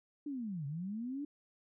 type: linear two-way sweep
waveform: sine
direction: down then up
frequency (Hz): 301 to 135.2 to 297.2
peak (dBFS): -37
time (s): 0.26-1.25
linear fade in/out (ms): 5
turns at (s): 0.66
effects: none